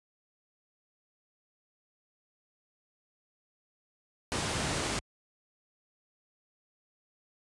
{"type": "low-pass noise", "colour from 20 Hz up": "pink", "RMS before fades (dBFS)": -32, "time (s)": [4.32, 4.99], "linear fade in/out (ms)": 0, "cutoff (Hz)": 10000, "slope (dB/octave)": 48, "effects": ["high-pass 60 Hz 12 dB/octave", "resampled to 24000 Hz"]}